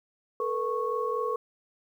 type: tone cluster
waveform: sine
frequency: 440.9 / 485.1 / 1103 Hz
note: A4 / B4 / C#6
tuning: +4 / -31 / -9 cents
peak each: -31 dBFS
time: 0.4-1.36 s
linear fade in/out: 2 ms
effects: 10-bit